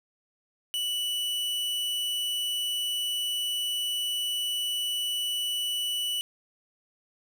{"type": "tone", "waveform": "45% pulse", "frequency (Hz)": 2960, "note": "F#7", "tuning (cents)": 0, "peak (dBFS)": -27, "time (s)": [0.74, 6.21], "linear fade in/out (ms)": 0, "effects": []}